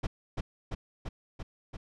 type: noise with echo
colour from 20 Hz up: brown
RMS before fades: -30 dBFS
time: 0.03-0.07 s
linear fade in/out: 10 ms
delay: 340 ms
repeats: 5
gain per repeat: -2 dB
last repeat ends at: 1.77 s
effects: low-pass 6000 Hz 12 dB/octave